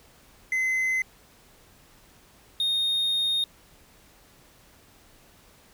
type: tone pair in turn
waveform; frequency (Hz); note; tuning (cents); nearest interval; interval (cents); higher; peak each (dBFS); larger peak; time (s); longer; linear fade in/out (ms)
triangle; 2049 / 3698; C7 / A#7; -37 / -15; minor seventh; 1022; second; -21; neither; 0.52-1.02 / 2.6-3.44; second; 2
effects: pink hiss -56 dBFS RMS until 5.73 s